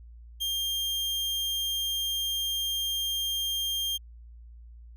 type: tone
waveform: 40% pulse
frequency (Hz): 3200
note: G7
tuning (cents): +35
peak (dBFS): -27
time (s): 0.4-3.98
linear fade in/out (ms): 20
effects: added 58 Hz sine -45 dBFS peak until 4.96 s